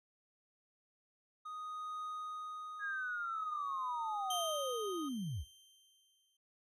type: tone with tremolo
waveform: triangle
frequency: 1244.5 Hz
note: D#6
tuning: in tune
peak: -38 dBFS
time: 1.45-5.09 s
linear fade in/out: 10 ms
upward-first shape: triangle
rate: 0.43 Hz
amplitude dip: 65%
type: linear sweep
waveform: sine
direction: down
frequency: 1661.2 to 51.1 Hz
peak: -37 dBFS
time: 2.79-5.45 s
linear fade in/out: 50 ms
type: tone with exponential decay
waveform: sawtooth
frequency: 3136 Hz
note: G7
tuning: in tune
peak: -33 dBFS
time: 4.3-6.37 s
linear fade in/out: 5 ms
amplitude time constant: 450 ms
effects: noise-tail reverb RT60 0.3 s tail -25 dB re dry + resampled to 32000 Hz